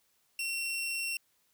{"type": "tone", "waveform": "sawtooth", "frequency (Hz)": 2724, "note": "F7", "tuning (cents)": -44, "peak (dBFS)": -29, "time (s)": [0.39, 1.17], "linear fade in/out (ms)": 2, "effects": ["white hiss -72 dBFS RMS until 1.53 s"]}